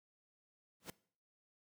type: noise with exponential growth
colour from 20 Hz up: pink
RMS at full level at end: -42 dBFS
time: 0.8-0.9 s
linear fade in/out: 2 ms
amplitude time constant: 21 ms
effects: noise-tail reverb RT60 0.5 s tail -21 dB re dry + high-pass 100 Hz 12 dB/octave